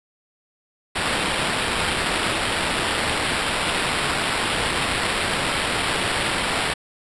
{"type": "noise with sample-and-hold", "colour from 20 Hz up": "white", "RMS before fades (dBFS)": -23, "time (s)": [0.95, 6.74], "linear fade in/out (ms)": 10, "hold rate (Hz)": 6300, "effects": ["resampled to 24000 Hz"]}